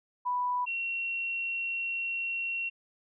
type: tone pair in turn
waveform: sine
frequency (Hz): 987.8 / 2732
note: B5 / F7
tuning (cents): 0 / -39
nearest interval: octave + tritone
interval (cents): 1761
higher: second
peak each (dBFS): -27 / -30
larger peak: first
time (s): 0.25-0.66 / 0.66-2.7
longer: second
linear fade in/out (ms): 20
effects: none